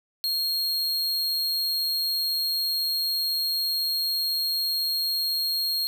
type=tone; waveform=45% pulse; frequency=4254 Hz; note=C8; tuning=28 cents sharp; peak=-23 dBFS; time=0.24-5.87 s; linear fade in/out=0 ms; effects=none